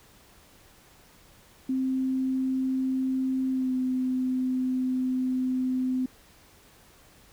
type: tone with pitch glide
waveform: sine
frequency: 261.6 to 256.5 Hz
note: C4 to C4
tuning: 0 to -34 cents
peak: -24 dBFS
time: 1.69-6.06 s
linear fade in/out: 5 ms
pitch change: -34 cents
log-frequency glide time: 3.51-3.73 s
effects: pink hiss -56 dBFS RMS until 7.32 s